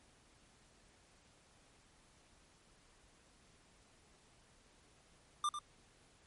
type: tone with echo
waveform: square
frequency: 1192 Hz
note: D6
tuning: 25 cents sharp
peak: -33 dBFS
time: 5.44-5.49 s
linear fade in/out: 2 ms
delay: 99 ms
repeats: 1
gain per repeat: -8 dB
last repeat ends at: 5.589 s
effects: pink hiss -67 dBFS RMS until 6.26 s + MP3 48 kbps